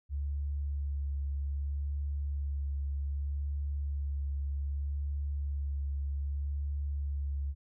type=tone with vibrato; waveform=sine; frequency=70.8 Hz; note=C#2; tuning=37 cents sharp; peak=-31 dBFS; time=0.09-7.55 s; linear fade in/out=50 ms; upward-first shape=sine; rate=0.64 Hz; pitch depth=17 cents each way; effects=none